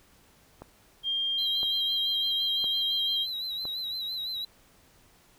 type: click train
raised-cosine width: 1 ms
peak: -27 dBFS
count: 4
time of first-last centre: 0.62-3.653 s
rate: 0.989 Hz
type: tone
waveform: sine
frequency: 3202 Hz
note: G7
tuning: 36 cents sharp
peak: -26 dBFS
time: 1.03-3.27 s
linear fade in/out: 50 ms
type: tone with vibrato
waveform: triangle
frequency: 3951 Hz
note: B7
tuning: in tune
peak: -30 dBFS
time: 1.38-4.45 s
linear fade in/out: 5 ms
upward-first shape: sine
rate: 5.9 Hz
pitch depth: 64 cents each way
effects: pink hiss -60 dBFS RMS until 5.38 s